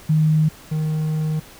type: tone pair in turn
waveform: sine / triangle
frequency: 155.56 / 155.56 Hz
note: D#3 / D#3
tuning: 0 / 0 cents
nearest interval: unison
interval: 0 cents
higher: neither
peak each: -13 / -17 dBFS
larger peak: first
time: 0.09-0.49 / 0.71-1.4 s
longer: second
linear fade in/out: 10 ms
effects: pink hiss -44 dBFS RMS until 1.59 s